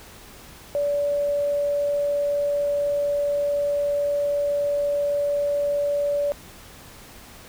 sine tone, 576 Hz, D5, 34 cents flat, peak -20 dBFS, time 0.75-6.32 s, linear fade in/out 0 ms, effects pink hiss -45 dBFS RMS until 7.48 s

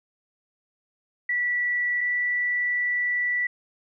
sine tone pair in turn, 1954 / 1961.8 Hz, B6 / B6, -19 / -12 cents, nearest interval unison, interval 7 cents, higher second, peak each -22 dBFS, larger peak neither, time 1.29-2.01 / 2.01-3.47 s, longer second, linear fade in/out 5 ms, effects none

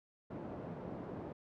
pink band-pass noise, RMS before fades -45 dBFS, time 0.3-1.33 s, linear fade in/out 10 ms, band 140 to 640 Hz, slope 12 dB/octave, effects none

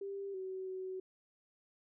sine tone with pitch steps, 395.6 / 377.1 / 374.9 Hz, G4 / F#4 / F#4, +16 / +33 / +23 cents, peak -39 dBFS, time 0.01-1 s, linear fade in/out 5 ms, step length 330 ms, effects none

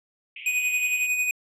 white band-pass noise, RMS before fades -40 dBFS, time 0.36-1.07 s, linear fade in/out 5 ms, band 2200 to 3000 Hz, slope 96 dB/octave
square tone with tremolo, 2489 Hz, D#7, in tune, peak -21 dBFS, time 0.46-1.31 s, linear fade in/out 2 ms, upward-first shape sine, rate 11 Hz, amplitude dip 45%
effects low-pass 12000 Hz 12 dB/octave

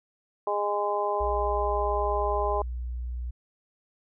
harmonic tone, 205.5 Hz, G#3, 18 cents flat, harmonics 2 / 3 / 4 / 5, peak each -30 / -30 / -30 / -30 dBFS, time 0.47-2.62 s, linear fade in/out 2 ms
sine tone, 60.7 Hz, B1, 29 cents flat, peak -30 dBFS, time 1.2-3.31 s, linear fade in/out 10 ms
effects none

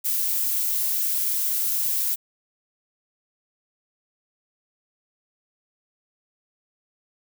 violet noise, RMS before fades -24 dBFS, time 0.04-2.16 s, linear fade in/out 20 ms, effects none

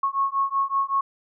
sine beating tone pair, 1094 / 1099.3 Hz, C#6 / C#6, -23 / -15 cents, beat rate 5.3 Hz, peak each -24 dBFS, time 0.03-1.01 s, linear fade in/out 5 ms, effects none

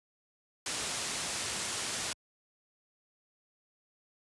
white low-pass noise, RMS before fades -36 dBFS, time 0.66-2.13 s, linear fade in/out 2 ms, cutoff 9500 Hz, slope 24 dB/octave, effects high-pass 60 Hz 12 dB/octave + resampled to 24000 Hz

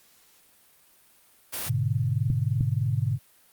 white noise, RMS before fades -32 dBFS, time 1.52-1.7 s, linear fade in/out 20 ms
sine chord, G# diminished, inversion none, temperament equal, 103.83 / 123.47 / 146.83 Hz, G#2 / B2 / D3, 0 / 0 / 0 cents, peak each -27 / -26 / -29 dBFS, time 1.66-3.19 s, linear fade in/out 50 ms
clicks, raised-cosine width 5 ms, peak -16 dBFS, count 2, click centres 2.302 / 2.609 s
effects white hiss -59 dBFS RMS until 3.52 s + Opus 48 kbps

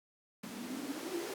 blue noise with band-pass filter sweep, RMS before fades -41 dBFS, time 0.43-1.34 s, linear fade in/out 5 ms, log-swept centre 210 to 390 Hz, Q 9.7, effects none

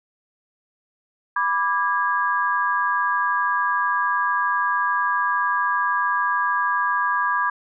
sine chord, G# diminished, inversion first, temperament equal with one note detuned, 987.8 / 1174.7 / 1639.3 Hz, B5 / D6 / G#6, 0 / 0 / -23 cents, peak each -23 dBFS, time 1.36-7.5 s, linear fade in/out 5 ms, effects none

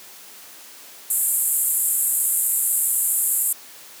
white band-pass noise, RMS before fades -21 dBFS, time 1.1-3.53 s, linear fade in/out 5 ms, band 7400 to 14000 Hz, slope 96 dB/octave, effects white hiss -43 dBFS RMS until 4 s + high-pass 200 Hz 12 dB/octave

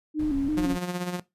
sine tone with vibrato, 290.7 Hz, D4, 18 cents flat, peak -23 dBFS, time 0.14-0.77 s, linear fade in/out 50 ms, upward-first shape square, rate 2.9 Hz, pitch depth 85 cents each way
brown noise, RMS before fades -37 dBFS, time 0.19-0.77 s, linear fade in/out 5 ms
sawtooth tone with tremolo, 178.3 Hz, F3, 36 cents sharp, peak -22 dBFS, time 0.57-1.2 s, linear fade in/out 5 ms, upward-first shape sine, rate 16 Hz, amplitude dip 55%
effects noise-tail reverb RT60 0.2 s tail -20 dB re dry + resampled to 32000 Hz

